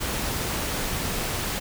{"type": "noise", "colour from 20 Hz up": "pink", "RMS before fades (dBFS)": -28, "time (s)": [0, 1.6], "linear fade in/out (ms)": 20, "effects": []}